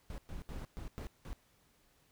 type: noise bursts at uneven times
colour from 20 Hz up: brown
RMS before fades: -43 dBFS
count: 6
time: 0.1-0.18 / 0.29-0.42 / 0.49-0.65 / 0.77-0.88 / 0.98-1.07 / 1.25-1.33 s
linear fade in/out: 0 ms
effects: pink hiss -70 dBFS RMS until 2.11 s